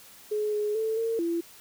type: tone with pitch steps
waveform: sine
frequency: 423 / 419.4 / 441.8 / 454.6 / 338 Hz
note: G#4 / G#4 / A4 / A#4 / E4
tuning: +32 / +17 / +7 / -43 / +43 cents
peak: -25 dBFS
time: 0.31-1.41 s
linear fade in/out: 10 ms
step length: 220 ms
effects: white hiss -51 dBFS RMS until 1.6 s